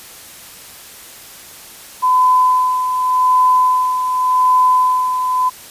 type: tone with tremolo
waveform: sine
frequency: 1011 Hz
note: B5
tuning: 40 cents sharp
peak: -8 dBFS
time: 2.02-5.5 s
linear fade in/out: 20 ms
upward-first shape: sine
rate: 0.87 Hz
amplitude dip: 55%
effects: white hiss -37 dBFS RMS until 5.7 s + resampled to 32000 Hz